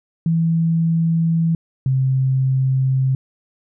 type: tone pair in turn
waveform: sine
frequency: 164.81 / 132.1 Hz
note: E3 / C3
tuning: 0 / +17 cents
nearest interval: major third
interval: 383 cents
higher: first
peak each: -14 dBFS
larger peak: neither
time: 0.26-1.55 / 1.86-3.15 s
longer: neither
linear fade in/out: 2 ms
effects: none